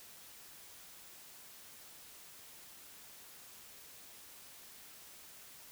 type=silence; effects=white hiss -55 dBFS RMS until 5.71 s